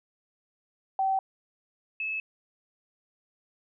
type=tone pair in turn; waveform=sine; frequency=770 / 2599 Hz; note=G5 / E7; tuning=-31 / -25 cents; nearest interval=octave + major sixth; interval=2106 cents; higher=second; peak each=-23 / -29 dBFS; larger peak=first; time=0.99-1.19 / 2-2.2 s; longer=neither; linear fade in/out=2 ms; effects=none